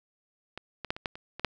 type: clicks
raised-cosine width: 0.3 ms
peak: -22 / -20 / -12 / -24 / -14 / -27 / -23 / -9 dBFS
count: 8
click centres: 0.576 / 0.847 / 0.905 / 0.965 / 1.058 / 1.155 / 1.396 / 1.447 s
effects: none